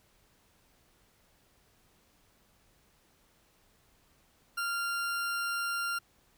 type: tone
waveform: 40% pulse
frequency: 1391 Hz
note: F6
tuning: 7 cents flat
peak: -30 dBFS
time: 4.57-5.99 s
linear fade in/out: 10 ms
effects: pink hiss -67 dBFS RMS until 6.37 s